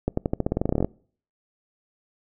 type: accelerating click train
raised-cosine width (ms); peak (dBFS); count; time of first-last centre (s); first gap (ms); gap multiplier
2; -9; 17; 0.08-0.846; 94; 0.9
effects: noise-tail reverb RT60 0.5 s tail -25 dB re dry